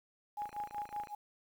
sine tone with tremolo, 830.6 Hz, G#5, in tune, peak -35 dBFS, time 0.37-1.15 s, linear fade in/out 5 ms, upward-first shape sine, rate 5.3 Hz, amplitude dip 95%
click train, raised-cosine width 0.5 ms, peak -34 dBFS, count 19, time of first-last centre 0.42-1.072 s, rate 27.6 Hz
effects 10-bit

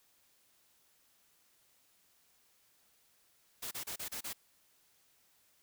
white noise bursts, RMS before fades -41 dBFS, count 6, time 3.62-4.333 s, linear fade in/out 10 ms, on 93 ms, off 31 ms, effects white hiss -70 dBFS RMS until 5.62 s

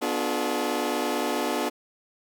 20% pulse chord, B diminished seventh, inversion none, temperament just, 246.9 / 296.3 / 355.6 / 426.7 Hz, B3 / D4 / F4 / Ab4, 0 / +15 / +31 / +47 cents, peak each -26 / -25 / -26 / -26 dBFS, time 0.01-1.7 s, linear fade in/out 20 ms, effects none

